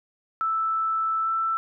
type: tone with pitch glide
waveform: sine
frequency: 1318.5 to 1329.2 Hz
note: E6 to E6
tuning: 0 to +14 cents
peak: -22 dBFS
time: 0.41-1.57 s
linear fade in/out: 0 ms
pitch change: +14 cents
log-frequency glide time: 1.22-1.29 s
effects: none